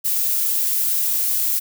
violet noise, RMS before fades -20 dBFS, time 0.04-1.6 s, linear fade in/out 20 ms, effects none

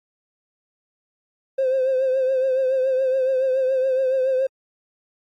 triangle tone with vibrato, 523.3 Hz, C5, in tune, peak -14 dBFS, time 1.58-4.47 s, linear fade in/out 10 ms, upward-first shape triangle, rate 7.1 Hz, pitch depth 55 cents each way, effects tanh soft clip ceiling -14 dBFS + AAC 64 kbps

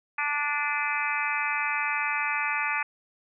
harmonic tone with a mistuned harmonic, 292.8 Hz, D4, 5 cents flat, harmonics 3 / 4 / 5 / 6 / 7 / 8 / 9, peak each -33 / -33 / -33 / -33 / -33 / -33 / -33 dBFS, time 0.18-2.83 s, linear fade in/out 5 ms, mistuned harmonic 9, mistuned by -54 cents, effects none

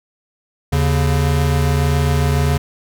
square tone pair together, 79 / 140.76 Hz, D#2 / C#3, +27 / +27 cents, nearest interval minor seventh, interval 1000 cents, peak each -17 dBFS, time 0.72-2.58 s, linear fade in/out 10 ms, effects none

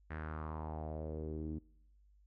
sawtooth tone with low-pass filter sweep, 78 Hz, D#2, 5 cents sharp, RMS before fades -42 dBFS, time 0.1-1.59 s, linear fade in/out 10 ms, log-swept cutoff 1800 to 280 Hz, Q 3.7, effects noise-tail reverb RT60 1.0 s tail -26 dB re dry + added 50 Hz sine -63 dBFS peak until 2.26 s

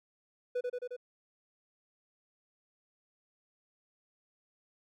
triangle tone with echo, 493.9 Hz, B4, in tune, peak -28 dBFS, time 0.55-0.61 s, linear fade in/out 10 ms, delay 89 ms, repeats 4, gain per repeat -2 dB, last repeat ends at 0.966 s, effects none

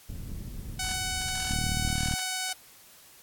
pink low-pass noise, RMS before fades -38 dBFS, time 0.09-1.89 s, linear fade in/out 0 ms, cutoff 160 Hz, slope 12 dB/octave
5% pulse tone, 747 Hz, F#5, 16 cents sharp, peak -18 dBFS, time 0.79-2.53 s, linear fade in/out 5 ms
click train, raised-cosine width 5 ms, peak -19 dBFS, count 25, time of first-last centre 1.51-2.138 s, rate 38.2 Hz
effects white hiss -54 dBFS RMS until 3.22 s + AAC 64 kbps

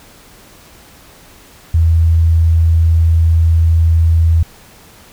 sine tone, 82.2 Hz, E2, 4 cents flat, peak -7 dBFS, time 1.74-4.43 s, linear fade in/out 5 ms, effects pink hiss -42 dBFS RMS until 5.12 s

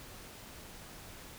silence, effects pink hiss -50 dBFS RMS until 1.38 s

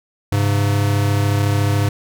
square tone pair together, 101.4 / 135.35 Hz, G#2 / C#3, -41 / -41 cents, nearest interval perfect fourth, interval 500 cents, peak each -16 / -22 dBFS, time 0.32-1.89 s, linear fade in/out 5 ms, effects none

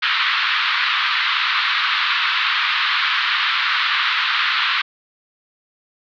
pink band-pass noise, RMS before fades -19 dBFS, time 0.02-4.82 s, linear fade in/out 10 ms, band 1100 to 4100 Hz, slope 48 dB/octave, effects none

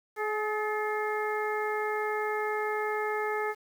harmonic tone with a mistuned harmonic, 424.7 Hz, G#4, 39 cents sharp, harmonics 1 / 2 / 3 / 4 / 5, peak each -31 / -34 / -36 / -37 / -38 dBFS, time 0.16-3.55 s, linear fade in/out 50 ms, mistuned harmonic 4, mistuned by +37 cents, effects 9-bit

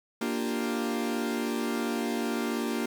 40% pulse chord, G minor seventh, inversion first, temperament equal, 233.1 / 293.7 / 349.2 / 392 Hz, Bb3 / D4 / F4 / G4, 0 / 0 / 0 / 0 cents, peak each -30 / -34 / -35 / -35 dBFS, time 0.21-2.86 s, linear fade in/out 5 ms, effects 9-bit

